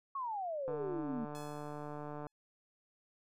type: exponential sweep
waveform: sine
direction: down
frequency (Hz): 1127 to 220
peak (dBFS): -36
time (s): 0.15-1.25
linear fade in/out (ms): 5
type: click train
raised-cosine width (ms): 1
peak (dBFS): -31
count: 236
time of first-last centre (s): 0.68-2.268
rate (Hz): 148
type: tone with exponential decay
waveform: 5% pulse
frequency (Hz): 853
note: G#5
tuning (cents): +46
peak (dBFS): -39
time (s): 1.35-2.32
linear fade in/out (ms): 0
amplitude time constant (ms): 210
effects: none